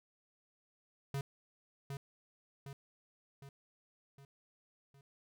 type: tone with echo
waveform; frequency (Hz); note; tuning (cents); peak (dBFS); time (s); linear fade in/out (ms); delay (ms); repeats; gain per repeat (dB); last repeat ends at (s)
square; 138.59; C#3; 0; -36; 1.14-1.21; 2; 760; 5; -5; 5.01
effects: none